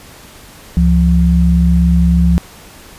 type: tone pair together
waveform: sine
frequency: 69.5 / 173.17 Hz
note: C#2 / F3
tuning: +5 / -14 cents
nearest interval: octave + major third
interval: 1581 cents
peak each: -10 dBFS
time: 0.77-2.38 s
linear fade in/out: 0 ms
effects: pink hiss -38 dBFS RMS until 2.98 s + resampled to 32000 Hz